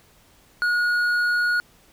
sine tone with hard clipping, 1447 Hz, F#6, 39 cents flat, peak -20 dBFS, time 0.62-1.6 s, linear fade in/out 0 ms, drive 5 dB, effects pink hiss -56 dBFS RMS until 1.92 s

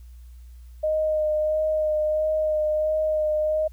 sine tone with vibrato, 617 Hz, D#5, 15 cents flat, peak -20 dBFS, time 0.83-3.68 s, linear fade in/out 10 ms, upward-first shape sine, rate 1.5 Hz, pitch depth 16 cents each way, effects added 60 Hz sine -41 dBFS peak until 3.72 s + white hiss -64 dBFS RMS until 3.72 s

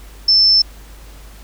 sine tone, 5300 Hz, E8, 9 cents sharp, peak -8 dBFS, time 0.28-0.62 s, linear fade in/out 5 ms, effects added 50 Hz sine -36 dBFS peak until 1.43 s + pink hiss -44 dBFS RMS until 1.43 s

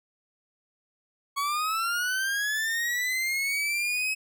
40% pulse linear sweep, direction up, 1108.7 to 2566 Hz, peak -25 dBFS, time 1.36-4.15 s, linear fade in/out 20 ms, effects none

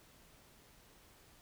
silence, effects pink hiss -63 dBFS RMS until 1.41 s

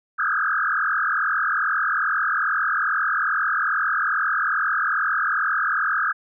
sine tone with frequency modulation, 1444 Hz, F#6, 43 cents flat, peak -19 dBFS, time 0.18-6.13 s, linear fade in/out 20 ms, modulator 42.4 Hz, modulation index 5.1, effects none

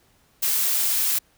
blue noise, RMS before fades -22 dBFS, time 0.42-1.19 s, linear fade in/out 10 ms, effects pink hiss -61 dBFS RMS until 1.37 s

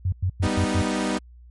sine tone bursts, 92 Hz, F#2, 9 cents flat, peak -19 dBFS, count 5, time 0.05-0.82 s, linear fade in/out 5 ms, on 74 ms, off 100 ms
sawtooth chord, G augmented, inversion none, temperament equal, 196 / 246.9 / 311.1 Hz, G3 / B3 / D#4, 0 / 0 / 0 cents, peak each -23 dBFS, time 0.42-1.19 s, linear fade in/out 20 ms
effects added 60 Hz sine -44 dBFS peak until 1.5 s + MP3 48 kbps

